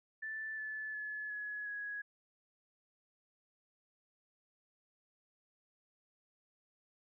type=tone with pitch steps; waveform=sine; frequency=1759 / 1735.8 / 1712.9 / 1690.3 / 1668 Hz; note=A6 / A6 / A6 / G#6 / G#6; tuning=-1 / -24 / -47 / +30 / +7 cents; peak=-39 dBFS; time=0.22-2.02 s; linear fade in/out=10 ms; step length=360 ms; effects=none